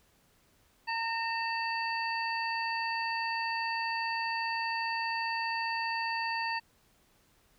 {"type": "harmonic tone with a mistuned harmonic", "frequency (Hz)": 915, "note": "A#5", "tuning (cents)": -32, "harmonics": [1, 2, 3, 5], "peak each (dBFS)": [-33, -36, -38, -40], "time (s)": [0.87, 6.6], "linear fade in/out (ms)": 20, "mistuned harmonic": 3, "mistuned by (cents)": -56, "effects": ["pink hiss -67 dBFS RMS until 7.58 s"]}